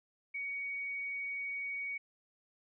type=tone; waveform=sine; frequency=2244 Hz; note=C#7; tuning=21 cents sharp; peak=-36 dBFS; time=0.34-1.98 s; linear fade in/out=10 ms; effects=none